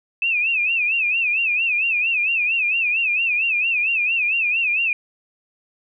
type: tone with vibrato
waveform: sine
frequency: 2579 Hz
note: E7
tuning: 39 cents flat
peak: -17 dBFS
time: 0.22-4.93 s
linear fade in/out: 2 ms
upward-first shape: sine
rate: 4.4 Hz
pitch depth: 130 cents each way
effects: none